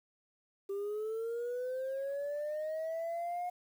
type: linear sweep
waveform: sine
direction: up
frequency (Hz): 392 to 719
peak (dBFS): -32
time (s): 0.69-3.5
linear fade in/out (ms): 10
effects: tanh soft clip ceiling -33 dBFS + 10-bit